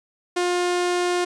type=tone; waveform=sawtooth; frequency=355.2 Hz; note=F4; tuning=29 cents sharp; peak=-16 dBFS; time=0.36-1.25 s; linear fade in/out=10 ms; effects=resampled to 22050 Hz